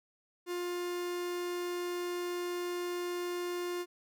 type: tone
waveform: 45% pulse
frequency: 353.3 Hz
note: F4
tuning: 20 cents sharp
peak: -34 dBFS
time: 0.46-3.86 s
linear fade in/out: 50 ms
effects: none